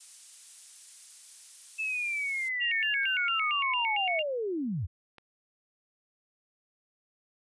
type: noise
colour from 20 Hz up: violet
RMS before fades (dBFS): -43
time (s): 0-2.49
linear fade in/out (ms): 10
type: linear sweep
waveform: sine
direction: down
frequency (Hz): 2637 to 70.7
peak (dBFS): -29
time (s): 1.78-4.87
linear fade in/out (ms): 20
type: tone with vibrato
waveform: sine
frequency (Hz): 2489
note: D#7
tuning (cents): 0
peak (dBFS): -28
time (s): 2.6-4.23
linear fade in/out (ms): 20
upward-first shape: square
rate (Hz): 4.4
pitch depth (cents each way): 200
type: clicks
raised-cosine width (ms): 0.3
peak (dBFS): -34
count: 2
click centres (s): 3.034 / 5.183
effects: resampled to 22050 Hz